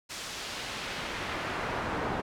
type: noise with band-pass filter sweep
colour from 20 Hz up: brown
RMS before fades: -35 dBFS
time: 0.09-2.22 s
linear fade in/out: 20 ms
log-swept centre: 6200 to 900 Hz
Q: 0.77
effects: none